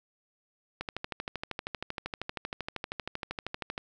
click train, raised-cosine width 0.3 ms, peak -18 dBFS, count 39, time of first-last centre 0.81-3.779 s, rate 12.8 Hz, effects none

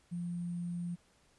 sine tone with sample-and-hold, 173.7 Hz, F3, 9 cents flat, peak -35 dBFS, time 0.11-0.96 s, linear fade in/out 20 ms, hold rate 8820 Hz, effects pink hiss -68 dBFS RMS until 1.38 s + resampled to 24000 Hz

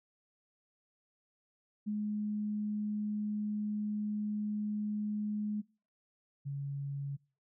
sine tone pair in turn, 210 / 140.16 Hz, G#3 / C#3, +19 / +19 cents, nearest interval perfect fifth, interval 700 cents, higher first, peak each -32 / -35 dBFS, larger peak first, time 1.86-5.62 / 6.45-7.17 s, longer first, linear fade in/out 20 ms, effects noise-tail reverb RT60 0.4 s tail -25 dB re dry

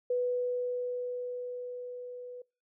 sine tone with level ramp, 493.9 Hz, B4, in tune, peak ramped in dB -26 to -41 dBFS, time 0.1-2.42 s, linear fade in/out 5 ms, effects noise-tail reverb RT60 0.3 s tail -25 dB re dry

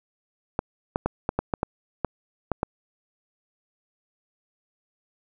clicks, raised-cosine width 1 ms, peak -9 dBFS, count 10, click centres 0.591 / 0.959 / 1.06 / 1.291 / 1.39 / 1.538 / 1.631 / 2.047 / 2.517 / 2.631 s, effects none

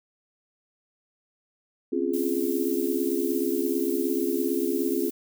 sine chord, Db major seventh, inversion third, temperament just, 259.9 / 277.2 / 346.5 / 415.8 Hz, C4 / Db4 / F4 / Ab4, -11 / 0 / -14 / +2 cents, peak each -30 / -30 / -27 / -29 dBFS, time 1.92-5.1 s, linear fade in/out 10 ms
violet noise, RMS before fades -37 dBFS, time 2.13-5.11 s, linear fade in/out 10 ms
effects none

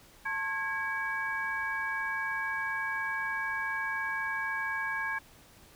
sine tone cluster, 890 / 1077 / 1646 / 2280 Hz, A5 / C6 / G#6 / C#7, +20 / +50 / -16 / +48 cents, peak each -39 / -39 / -32 / -39 dBFS, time 0.25-5.19 s, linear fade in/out 10 ms, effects pink hiss -57 dBFS RMS until 5.75 s

